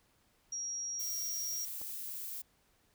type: tone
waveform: sine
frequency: 5660 Hz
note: F8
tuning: 22 cents sharp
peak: -36 dBFS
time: 0.52-1.65 s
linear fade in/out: 5 ms
type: noise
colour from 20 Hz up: violet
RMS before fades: -42 dBFS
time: 0.99-2.42 s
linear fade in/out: 10 ms
type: click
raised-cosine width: 1 ms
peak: -38 dBFS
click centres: 1.815 s
effects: pink hiss -71 dBFS RMS until 2.94 s